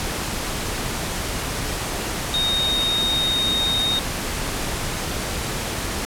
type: tone in noise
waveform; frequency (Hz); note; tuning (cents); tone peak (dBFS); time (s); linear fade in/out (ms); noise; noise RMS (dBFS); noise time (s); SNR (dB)
sine; 3716; A#7; -6; -19; 2.34-3.99; 0; pink; -26; 0-6.05; +4
effects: low-pass 12000 Hz 12 dB/octave